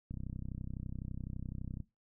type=click train; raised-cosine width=5 ms; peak=-29 dBFS; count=55; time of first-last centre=0.11-1.803 s; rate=31.9 Hz; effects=noise-tail reverb RT60 0.2 s tail -17 dB re dry